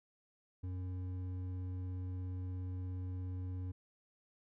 triangle tone with hard clipping, 91.7 Hz, F#2, 15 cents flat, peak -40 dBFS, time 0.63-3.72 s, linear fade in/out 10 ms, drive 11 dB, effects none

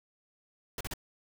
pink noise bursts, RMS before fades -37 dBFS, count 3, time 0.78-0.937 s, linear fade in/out 2 ms, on 27 ms, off 38 ms, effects none

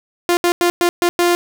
sawtooth tone bursts at uneven times, 349.2 Hz, F4, in tune, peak -8 dBFS, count 6, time 0.29-0.37 / 0.44-0.52 / 0.61-0.7 / 0.81-0.89 / 1.02-1.09 / 1.19-1.35 s, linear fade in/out 0 ms, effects none

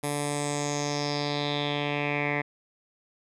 10% pulse tone with low-pass filter sweep, 145.5 Hz, D3, 16 cents flat, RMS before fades -29 dBFS, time 0.03-2.42 s, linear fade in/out 10 ms, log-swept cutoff 11000 to 2000 Hz, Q 4.7, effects none

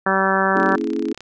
harmonic tone, 192.2 Hz, G3, 34 cents flat, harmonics 1 / 2 / 3 / 4 / 5 / 6 / 7 / 8 / 9, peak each -24 / -24 / -24 / -24 / -24 / -24 / -24 / -24 / -24 dBFS, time 0.06-0.76 s, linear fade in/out 5 ms
sine chord, A# half-diminished seventh, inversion none, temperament equal with one note detuned, 233.1 / 277.2 / 329.6 / 421.8 Hz, A#3 / C#4 / E4 / G#4, 0 / 0 / 0 / +27 cents, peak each -27 / -25 / -24 / -26 dBFS, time 0.55-1.13 s, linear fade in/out 5 ms
click train, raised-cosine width 0.2 ms, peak -20 dBFS, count 22, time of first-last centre 0.57-1.206 s, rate 33 Hz
effects none

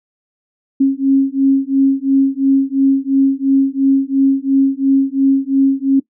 sine beating tone pair, 270 / 272.9 Hz, C#4 / C#4, -45 / -27 cents, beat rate 2.9 Hz, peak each -13 dBFS, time 0.8-6 s, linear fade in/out 10 ms, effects noise-tail reverb RT60 0.1 s tail -19 dB re dry

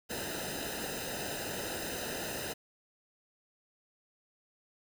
pink noise with comb filter, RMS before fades -38 dBFS, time 0.09-2.54 s, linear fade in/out 20 ms, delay 0.89 ms, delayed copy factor -0.85, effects none

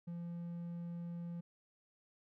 triangle tone, 171.5 Hz, F3, 31 cents flat, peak -39 dBFS, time 0.07-1.41 s, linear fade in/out 10 ms, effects none

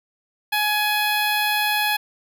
10% pulse tone with notch filter, 840 Hz, G#5, 19 cents sharp, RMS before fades -21 dBFS, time 0.52-1.97 s, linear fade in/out 10 ms, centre 6100 Hz, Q 1.2, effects none

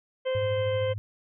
harmonic tone, 519 Hz, C5, 14 cents flat, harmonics 1 / 2 / 3 / 4 / 5 / 6, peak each -25 / -41 / -44 / -41 / -49 / -41 dBFS, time 0.25-0.94 s, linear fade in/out 20 ms
sine tone with tremolo, 103.83 Hz, G#2, in tune, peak -28 dBFS, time 0.35-0.98 s, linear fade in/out 0 ms, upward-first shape sine, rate 13 Hz, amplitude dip 50%
effects none

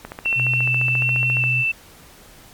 click train, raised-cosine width 0.5 ms, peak -16 dBFS, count 21, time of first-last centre 0.05-1.439 s, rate 14.4 Hz
sine tone with vibrato, 2683 Hz, E7, 30 cents sharp, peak -17 dBFS, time 0.25-1.72 s, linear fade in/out 10 ms, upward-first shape square, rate 1.3 Hz, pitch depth 13 cents each way
sine tone, 125.4 Hz, B2, 27 cents sharp, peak -22 dBFS, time 0.35-1.65 s, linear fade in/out 50 ms
effects pink hiss -46 dBFS RMS until 2.53 s + MP3 96 kbps

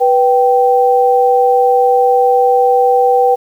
sine tone pair together, 491 / 779.4 Hz, B4 / G5, -10 / -10 cents, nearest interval minor sixth, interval 800 cents, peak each -10 dBFS, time 0-3.36 s, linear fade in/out 20 ms, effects 7-bit

